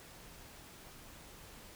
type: silence
effects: pink hiss -54 dBFS RMS until 1.75 s